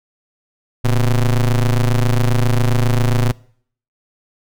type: ring-modulated tone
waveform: square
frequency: 63.4 Hz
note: B1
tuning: 46 cents sharp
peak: -10 dBFS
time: 0.84-3.32 s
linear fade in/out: 10 ms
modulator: 49.7 Hz
effects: noise-tail reverb RT60 0.6 s tail -24 dB re dry